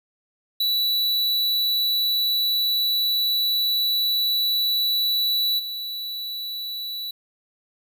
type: tone with level steps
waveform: square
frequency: 3946 Hz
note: B7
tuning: 2 cents flat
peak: -20 / -29 dBFS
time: 0.6-7.11 s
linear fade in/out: 5 ms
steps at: 5.58 s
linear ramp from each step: 20 ms
effects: 10-bit